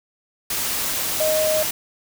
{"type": "tone in noise", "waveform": "sine", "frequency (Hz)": 622.3, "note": "D#5", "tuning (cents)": 0, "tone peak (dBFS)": -18, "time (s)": [1.2, 1.63], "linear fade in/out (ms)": 5, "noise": "white", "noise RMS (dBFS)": -24, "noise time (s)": [0.5, 1.71], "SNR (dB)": 3, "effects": []}